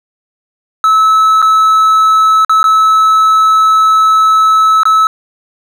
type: tone with dropouts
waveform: triangle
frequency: 1300 Hz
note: E6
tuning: 24 cents flat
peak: -3 dBFS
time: 0.84-5.07 s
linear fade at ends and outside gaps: 1 ms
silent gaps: 1.418-1.425 / 2.448-2.495 / 2.63-2.641 / 4.833-4.854 s
effects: none